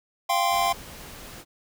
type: chord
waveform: square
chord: F suspended second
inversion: none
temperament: equal with one note detuned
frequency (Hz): 692 / 784 / 1046.5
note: F5 / G5 / C6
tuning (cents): -16 / 0 / 0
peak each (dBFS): -26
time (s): 0.29-0.73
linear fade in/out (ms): 10
type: noise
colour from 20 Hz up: pink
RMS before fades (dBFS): -42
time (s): 0.5-1.45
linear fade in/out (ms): 50
effects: none